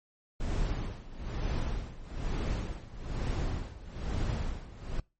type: noise with tremolo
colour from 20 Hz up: brown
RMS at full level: -30 dBFS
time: 0.4-5 s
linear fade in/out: 5 ms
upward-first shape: sine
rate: 1.1 Hz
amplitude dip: 85%
effects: noise-tail reverb RT60 0.3 s tail -26 dB re dry + MP3 32 kbps